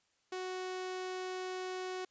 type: tone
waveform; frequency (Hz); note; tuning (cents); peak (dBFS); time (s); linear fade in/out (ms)
sawtooth; 370; F#4; 0; -34; 0.32-2.05; 5
effects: white hiss -75 dBFS RMS until 2.1 s + resampled to 16000 Hz